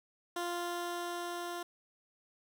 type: tone with level ramp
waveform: 15% pulse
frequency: 348.4 Hz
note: F4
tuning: 4 cents flat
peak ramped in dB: -28 to -32 dBFS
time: 0.36-1.63 s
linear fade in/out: 5 ms
effects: none